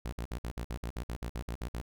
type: tone bursts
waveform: sawtooth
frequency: 58.27 Hz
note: A#1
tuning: in tune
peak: -31 dBFS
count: 14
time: 0.05-1.814 s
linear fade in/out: 0 ms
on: 74 ms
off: 56 ms
effects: none